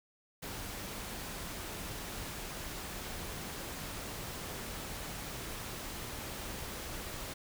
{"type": "noise", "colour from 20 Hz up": "pink", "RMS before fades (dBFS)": -42, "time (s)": [0.42, 7.34], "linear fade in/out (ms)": 10, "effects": []}